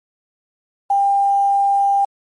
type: tone with quantisation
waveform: sine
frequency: 797 Hz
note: G5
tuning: 28 cents sharp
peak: -12 dBFS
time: 0.9-2.05 s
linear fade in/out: 5 ms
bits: 7
effects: MP3 48 kbps